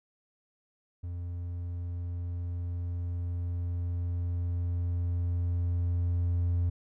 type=tone with level ramp; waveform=triangle; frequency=87.31 Hz; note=F2; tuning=in tune; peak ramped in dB=-32 to -22 dBFS; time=1.03-6.7 s; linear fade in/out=10 ms; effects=tanh soft clip ceiling -18 dBFS